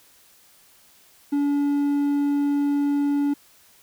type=tone; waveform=triangle; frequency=286.1 Hz; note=D4; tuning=45 cents flat; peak=-17 dBFS; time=1.32-3.34 s; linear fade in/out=10 ms; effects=white hiss -55 dBFS RMS until 3.82 s